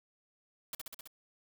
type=noise with echo; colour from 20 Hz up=white; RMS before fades=-40 dBFS; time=0.73-0.75 s; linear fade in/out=2 ms; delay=65 ms; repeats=5; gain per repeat=-2 dB; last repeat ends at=1.075 s; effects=none